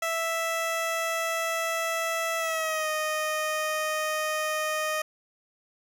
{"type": "tone with pitch glide", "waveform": "15% pulse", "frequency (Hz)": [659.3, 618.7], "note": ["E5", "D#5"], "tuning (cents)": [0, -10], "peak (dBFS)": -20, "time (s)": [0.02, 5.02], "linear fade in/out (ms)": 5, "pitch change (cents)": -110, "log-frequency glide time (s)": [2.38, 2.89], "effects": []}